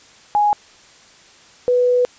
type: tone pair in turn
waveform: sine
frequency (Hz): 830.6 / 493.9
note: G#5 / B4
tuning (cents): 0 / 0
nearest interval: major sixth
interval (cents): 900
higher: first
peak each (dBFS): -12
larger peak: neither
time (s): 0.35-0.53 / 1.68-2.05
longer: second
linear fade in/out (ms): 0
effects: white hiss -47 dBFS RMS until 2.18 s + resampled to 16000 Hz